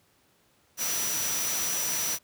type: tone in noise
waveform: sine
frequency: 5880 Hz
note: F#8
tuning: 12 cents flat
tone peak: -30 dBFS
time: 0.77-2.19 s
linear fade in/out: 50 ms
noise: white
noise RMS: -31 dBFS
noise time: 0.77-2.19 s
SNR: -2 dB
effects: pink hiss -65 dBFS RMS until 2.23 s + high-pass 80 Hz 12 dB/octave